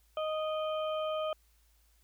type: harmonic tone with a mistuned harmonic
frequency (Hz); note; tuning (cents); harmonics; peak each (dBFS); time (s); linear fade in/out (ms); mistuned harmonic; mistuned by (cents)
622.3; D#5; 0; 1 / 2 / 4 / 5; -32 / -38 / -50 / -45; 0.17-1.33; 2; 4; -21
effects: added 55 Hz sine -65 dBFS peak until 2.03 s + white hiss -71 dBFS RMS until 2.03 s